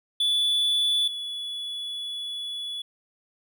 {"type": "tone pair in turn", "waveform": "triangle", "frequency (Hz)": [3455, 3413], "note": ["A7", "G#7"], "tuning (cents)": [-32, 47], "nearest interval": "unison", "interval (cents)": 21, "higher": "first", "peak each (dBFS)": [-19, -29], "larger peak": "first", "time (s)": [[0.2, 1.08], [1.08, 2.82]], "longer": "second", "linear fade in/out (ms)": 5, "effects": []}